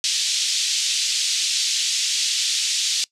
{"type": "band-pass noise", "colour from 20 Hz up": "pink", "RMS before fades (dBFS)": -22, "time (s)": [0.04, 3.04], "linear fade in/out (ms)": 0, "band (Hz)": [3200, 7400], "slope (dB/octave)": 24, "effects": ["noise-tail reverb RT60 0.1 s tail -23 dB re dry", "low-pass 12000 Hz 12 dB/octave"]}